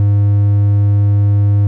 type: tone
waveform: triangle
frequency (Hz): 101.8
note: G#2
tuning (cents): -34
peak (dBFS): -6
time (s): 0-1.67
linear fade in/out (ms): 0
effects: none